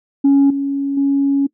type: tone with level steps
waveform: sine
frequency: 278 Hz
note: C#4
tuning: 5 cents sharp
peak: -6 / -16 / -11 dBFS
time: 0.24-1.47 s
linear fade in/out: 10 ms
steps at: 0.5 / 0.97 s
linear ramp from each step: 5 ms
effects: noise-tail reverb RT60 0.1 s tail -22 dB re dry + tanh soft clip ceiling -6 dBFS